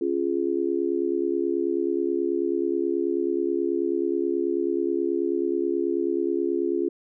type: chord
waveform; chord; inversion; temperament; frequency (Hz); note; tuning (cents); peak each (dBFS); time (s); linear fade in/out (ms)
sine; Db major; none; just; 277.2 / 346.5 / 415.8; Db4 / F4 / Ab4; 0 / -14 / +2; -29 / -24 / -28; 0.01-6.89; 5
effects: none